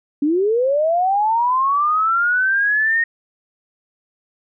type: linear sweep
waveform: sine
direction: up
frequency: 277.2 to 1864.7 Hz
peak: -14 dBFS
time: 0.22-3.04 s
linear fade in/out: 5 ms
effects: none